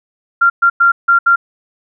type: tone bursts at uneven times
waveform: sine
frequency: 1385 Hz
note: F6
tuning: 15 cents flat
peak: -6 dBFS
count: 5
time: 0.41-0.5 / 0.62-0.7 / 0.8-0.92 / 1.08-1.19 / 1.26-1.36 s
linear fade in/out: 10 ms
effects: none